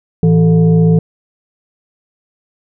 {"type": "tone with frequency modulation", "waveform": "sine", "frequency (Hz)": 164.8, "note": "E3", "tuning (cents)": 0, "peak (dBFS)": -6, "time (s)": [0.23, 0.99], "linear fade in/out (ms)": 2, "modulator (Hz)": 275, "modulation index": 0.68, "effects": []}